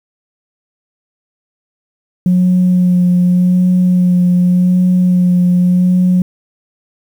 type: tone with vibrato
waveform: sine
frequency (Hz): 180.1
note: F#3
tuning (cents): -46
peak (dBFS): -6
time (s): 2.26-6.22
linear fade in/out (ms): 2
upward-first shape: sine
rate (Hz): 0.86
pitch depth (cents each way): 17
effects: tanh soft clip ceiling -4 dBFS + 7-bit